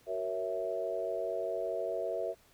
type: chord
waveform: sine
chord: F# dominant seventh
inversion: none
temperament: equal with one note detuned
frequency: 373.4 / 466.2 / 554.4 / 659.3 Hz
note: F#4 / A#4 / C#5 / E5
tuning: +16 / 0 / 0 / 0 cents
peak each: -40 / -38 / -39 / -35 dBFS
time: 0.06-2.35 s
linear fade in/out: 50 ms
effects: pink hiss -64 dBFS RMS until 2.53 s